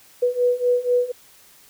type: beating tone pair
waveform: sine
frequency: 489.1 / 493.2 Hz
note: B4 / B4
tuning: -17 / -2 cents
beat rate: 4.1 Hz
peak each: -21 / -19 dBFS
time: 0.22-1.12 s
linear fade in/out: 10 ms
effects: white hiss -51 dBFS RMS until 1.69 s